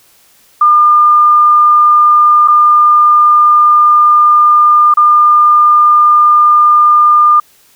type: tone with dropouts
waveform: sine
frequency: 1205 Hz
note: D6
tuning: 44 cents sharp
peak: -3 dBFS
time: 0.61-7.4 s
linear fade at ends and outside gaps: 5 ms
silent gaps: 2.477-2.482 / 4.94-4.971 s
effects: white hiss -47 dBFS RMS until 7.75 s